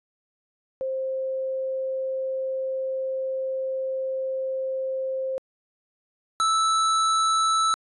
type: tone pair in turn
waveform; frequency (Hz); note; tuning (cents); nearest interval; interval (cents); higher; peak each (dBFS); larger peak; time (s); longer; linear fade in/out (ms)
sine / square; 527 / 1314.6; C5 / E6; +12 / -5; octave + major third; 1583; second; -25 / -20; second; 0.81-5.38 / 6.4-7.74; first; 0
effects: resampled to 24000 Hz